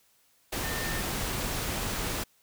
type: tone in noise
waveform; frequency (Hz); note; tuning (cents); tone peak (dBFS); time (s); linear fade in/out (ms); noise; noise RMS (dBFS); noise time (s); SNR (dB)
sine; 1808; A6; +47; -37; 0.63-1.01; 10; pink; -32; 0.52-2.24; -8
effects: white hiss -66 dBFS RMS until 2.42 s